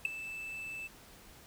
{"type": "tone with ADSR envelope", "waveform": "triangle", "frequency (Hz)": 2637, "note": "E7", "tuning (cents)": 0, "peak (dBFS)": -21, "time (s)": [0.05, 0.88], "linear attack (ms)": 3, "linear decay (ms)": 9, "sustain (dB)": -17, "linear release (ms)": 18, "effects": ["tanh soft clip ceiling -19 dBFS", "pink hiss -56 dBFS RMS until 1.46 s"]}